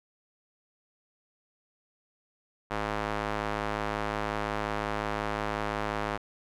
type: tone with band-pass filter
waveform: square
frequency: 52.8 Hz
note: G#1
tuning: 29 cents sharp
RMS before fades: -32 dBFS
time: 2.7-6.18 s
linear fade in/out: 20 ms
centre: 1100 Hz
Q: 0.83
effects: none